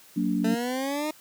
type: chord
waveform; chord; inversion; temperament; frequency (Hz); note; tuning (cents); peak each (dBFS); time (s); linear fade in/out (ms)
sine; Gb augmented; none; just; 185 / 231.2 / 289.1; Gb3 / Bb3 / D4; 0 / -14 / -27; -27; 0.16-0.55; 10
type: exponential sweep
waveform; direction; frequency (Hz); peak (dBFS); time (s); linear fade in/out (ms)
20% pulse; up; 220 to 311.1; -22; 0.44-1.11; 5
effects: white hiss -53 dBFS RMS until 1.2 s + high-pass 100 Hz 12 dB/octave